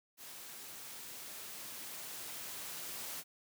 white noise with level ramp, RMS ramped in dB -50 to -43 dBFS, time 0.17-3.24 s, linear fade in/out 50 ms, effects high-pass 100 Hz 12 dB/octave

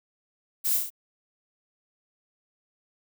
violet noise with echo, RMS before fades -26 dBFS, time 0.64-0.78 s, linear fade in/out 20 ms, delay 31 ms, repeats 4, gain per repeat -3 dB, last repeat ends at 0.904 s, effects none

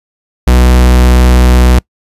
45% pulse tone, 62 Hz, B1, 7 cents sharp, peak -3 dBFS, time 0.47-1.79 s, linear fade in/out 5 ms, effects noise-tail reverb RT60 0.1 s tail -25 dB re dry + resampled to 32000 Hz

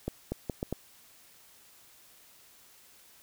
accelerating click train, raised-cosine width 2 ms, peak -18 dBFS, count 5, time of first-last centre 0.08-0.726 s, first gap 240 ms, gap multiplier 0.74, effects white hiss -58 dBFS RMS until 3.22 s

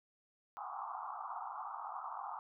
pink band-pass noise, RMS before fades -44 dBFS, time 0.57-2.39 s, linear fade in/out 0 ms, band 730 to 1300 Hz, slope 96 dB/octave, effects none

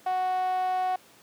5% pulse tone with band-pass filter, 370 Hz, F#4, in tune, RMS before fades -27 dBFS, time 0.06-0.96 s, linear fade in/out 5 ms, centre 760 Hz, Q 7.4, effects pink hiss -55 dBFS RMS until 1.22 s + high-pass 200 Hz 12 dB/octave

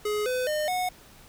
square tone with pitch steps, 420 / 505.3 / 607.9 / 731.3 Hz, G#4 / B4 / D#5 / F#5, +19 / +40 / -40 / -20 cents, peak -26 dBFS, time 0.05-0.89 s, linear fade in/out 5 ms, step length 210 ms, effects pink hiss -52 dBFS RMS until 1.28 s

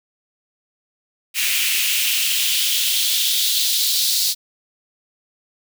white noise with high-pass filter sweep, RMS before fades -19 dBFS, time 1.34-4.35 s, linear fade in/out 50 ms, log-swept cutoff 2400 to 4300 Hz, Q 3.4, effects none

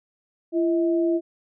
sine tone pair together, 338.6 / 639.2 Hz, E4 / D#5, +46 / +47 cents, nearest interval major seventh, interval 1101 cents, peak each -19 / -28 dBFS, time 0.52-1.21 s, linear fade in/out 50 ms, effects none

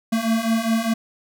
square beating tone pair, 222.8 / 227.7 Hz, A3 / A#3, +22 / -40 cents, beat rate 4.9 Hz, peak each -24 / -21 dBFS, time 0.12-0.94 s, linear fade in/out 10 ms, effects none

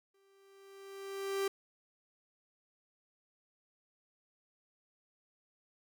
45% pulse tone with exponential growth, 392 Hz, G4, in tune, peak -30 dBFS, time 0.14-1.48 s, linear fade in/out 5 ms, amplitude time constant 290 ms, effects none

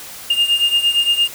triangle beating tone pair, 2820 / 2828.7 Hz, F7 / F7, +16 / +21 cents, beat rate 8.7 Hz, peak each -13 / -17 dBFS, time 0.3-1.28 s, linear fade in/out 5 ms, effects white hiss -34 dBFS RMS until 1.34 s

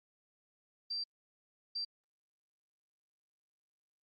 sine tone bursts at uneven times, 4699 Hz, D8, in tune, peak -35 dBFS, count 2, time 0.9-1.04 / 1.75-1.85 s, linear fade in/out 10 ms, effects Opus 32 kbps

